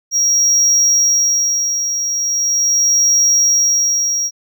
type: tone with tremolo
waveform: triangle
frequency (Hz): 5650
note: F8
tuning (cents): +19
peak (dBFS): -8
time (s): 0.11-4.31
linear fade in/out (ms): 50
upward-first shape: sine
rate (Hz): 0.4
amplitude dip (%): 55
effects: none